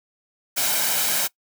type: noise with comb filter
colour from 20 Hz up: white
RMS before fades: -22 dBFS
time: 0.56-1.28 s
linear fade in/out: 20 ms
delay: 1.3 ms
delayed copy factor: +0.5
effects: noise-tail reverb RT60 0.1 s tail -22 dB re dry + high-pass 200 Hz 12 dB/octave